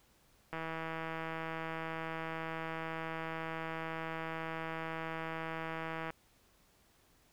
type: click train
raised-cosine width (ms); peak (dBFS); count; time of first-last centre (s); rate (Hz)
0.5; -25; 904; 0.53-6.104; 162
effects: pink hiss -68 dBFS RMS until 7.32 s